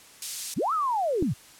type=high-pass noise; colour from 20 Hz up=pink; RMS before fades=-33 dBFS; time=0.22-0.54 s; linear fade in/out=2 ms; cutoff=5600 Hz; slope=12 dB/octave
type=linear two-way sweep; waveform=sine; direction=up then down; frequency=84.2 to 1337 to 84.2 Hz; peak=-23 dBFS; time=0.56-1.34 s; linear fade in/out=20 ms; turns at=0.73 s
type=click; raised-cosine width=3 ms; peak=-15 dBFS; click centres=1.225 s
effects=white hiss -51 dBFS RMS until 1.59 s + low-pass 11000 Hz 12 dB/octave